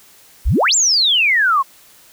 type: exponential two-way sweep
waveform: sine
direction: up then down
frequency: 38.18 to 7600 to 1035 Hz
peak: -11 dBFS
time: 0.45-1.63 s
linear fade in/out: 20 ms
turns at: 0.75 s
effects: white hiss -47 dBFS RMS until 2.12 s